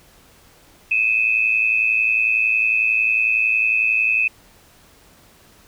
sine tone pair together, 2504 / 2615 Hz, D#7 / E7, +10 / -15 cents, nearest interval minor second, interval 75 cents, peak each -18 dBFS, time 0.91-4.28 s, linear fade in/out 5 ms, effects pink hiss -51 dBFS RMS until 5.67 s

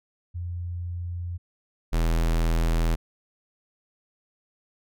sine / square tone pair in turn, 87.31 / 41.2 Hz, F2 / E1, 0 / 0 cents, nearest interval octave + minor second, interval 1300 cents, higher first, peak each -29 / -21 dBFS, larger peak second, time 0.34-1.38 / 1.92-2.96 s, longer neither, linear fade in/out 20 ms, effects none

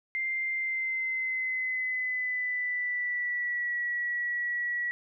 sine tone with pitch glide, 2094 to 1931.3 Hz, C7 to B6, +1 to -39 cents, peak -28 dBFS, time 0.15-4.91 s, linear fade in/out 0 ms, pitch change -140 cents, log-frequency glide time 0.52-3.75 s, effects none

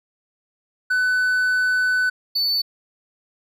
triangle tone pair in turn, 1500 / 4495 Hz, F#6 / C#8, +23 / +23 cents, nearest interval octave + perfect fifth, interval 1900 cents, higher second, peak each -15 / -17 dBFS, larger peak first, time 0.9-2.1 / 2.35-2.62 s, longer first, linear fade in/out 10 ms, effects none

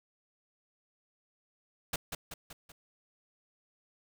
pink noise with echo, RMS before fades -32 dBFS, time 1.93-1.96 s, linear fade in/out 5 ms, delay 190 ms, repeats 4, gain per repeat -5 dB, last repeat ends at 2.72 s, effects none

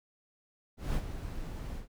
brown noise with ADSR envelope, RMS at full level -29 dBFS, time 0.77-1.88 s, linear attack 180 ms, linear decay 61 ms, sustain -10 dB, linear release 120 ms, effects none

